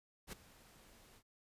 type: noise with ADSR envelope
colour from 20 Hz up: pink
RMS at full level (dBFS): -45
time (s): 0.27-1.23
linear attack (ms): 55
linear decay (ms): 10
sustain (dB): -18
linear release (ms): 61
effects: resampled to 32000 Hz